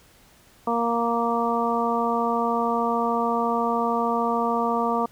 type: harmonic tone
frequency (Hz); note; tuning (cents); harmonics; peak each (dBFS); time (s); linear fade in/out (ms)
233.6; A#3; +4; 1 / 2 / 3 / 4 / 5; -27 / -27 / -27 / -27 / -27; 0.67-5.06; 5
effects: pink hiss -55 dBFS RMS until 5.11 s